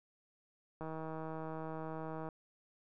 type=click train; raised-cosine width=1 ms; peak=-30 dBFS; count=236; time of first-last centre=0.81-2.288 s; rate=159 Hz; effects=none